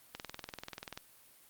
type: click train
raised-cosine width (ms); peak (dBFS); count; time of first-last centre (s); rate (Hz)
0.2; -24; 18; 0.15-0.975; 20.6
effects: white hiss -61 dBFS RMS until 1.49 s + Opus 32 kbps